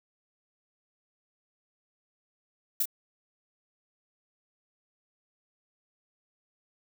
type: noise with echo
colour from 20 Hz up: violet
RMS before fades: -26 dBFS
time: 2.8-2.83 s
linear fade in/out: 5 ms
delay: 26 ms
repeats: 1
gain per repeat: -5 dB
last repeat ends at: 2.856 s
effects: none